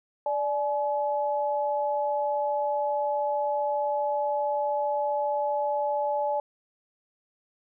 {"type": "tone pair together", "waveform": "sine", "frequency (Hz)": [586, 850.7], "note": ["D5", "G#5"], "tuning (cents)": [-4, 41], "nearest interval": "tritone", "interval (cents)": 645, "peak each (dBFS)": -27, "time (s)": [0.26, 6.4], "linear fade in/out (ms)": 2, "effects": []}